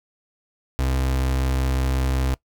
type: tone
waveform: 35% pulse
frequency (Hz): 65.41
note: C2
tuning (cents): 0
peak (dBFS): -18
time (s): 0.79-2.34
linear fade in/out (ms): 0
effects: noise-tail reverb RT60 0.1 s tail -21 dB re dry